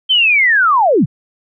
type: linear sweep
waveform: sine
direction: down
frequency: 3149 to 99.8 Hz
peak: -8 dBFS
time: 0.09-1.06 s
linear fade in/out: 20 ms
effects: none